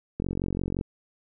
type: click train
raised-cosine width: 3 ms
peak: -16 dBFS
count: 29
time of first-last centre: 0.2-0.811 s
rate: 45.8 Hz
effects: none